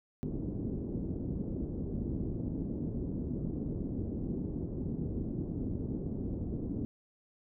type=low-pass noise; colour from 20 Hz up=white; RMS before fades=-36 dBFS; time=0.23-6.85 s; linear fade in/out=0 ms; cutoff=320 Hz; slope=24 dB/octave; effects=none